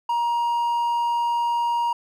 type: tone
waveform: triangle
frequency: 945 Hz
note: A#5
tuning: 23 cents sharp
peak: -18 dBFS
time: 0.09-1.93 s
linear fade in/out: 5 ms
effects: none